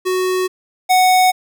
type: tone pair in turn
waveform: square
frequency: 370 / 740 Hz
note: F#4 / F#5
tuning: 0 / 0 cents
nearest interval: octave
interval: 1200 cents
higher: second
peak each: -16 / -10 dBFS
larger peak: second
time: 0.05-0.48 / 0.89-1.32 s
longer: neither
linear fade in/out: 20 ms
effects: none